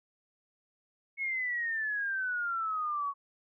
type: exponential sweep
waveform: sine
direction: down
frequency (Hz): 2200 to 1108.7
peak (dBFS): -30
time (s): 1.17-3.14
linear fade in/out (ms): 50
effects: none